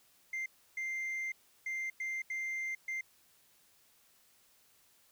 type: tone bursts at uneven times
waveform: sine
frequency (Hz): 2093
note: C7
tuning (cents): 0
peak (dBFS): -32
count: 6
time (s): 0.33-0.46 / 0.77-1.32 / 1.66-1.9 / 2-2.22 / 2.3-2.75 / 2.88-3.01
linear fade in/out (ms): 5
effects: tanh soft clip ceiling -34 dBFS + white hiss -67 dBFS RMS until 5.11 s